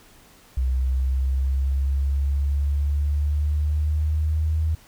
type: exponential sweep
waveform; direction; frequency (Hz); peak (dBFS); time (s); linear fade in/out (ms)
sine; up; 63.7 to 79.4; -19; 0.57-4.75; 5
effects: pink hiss -52 dBFS RMS until 4.87 s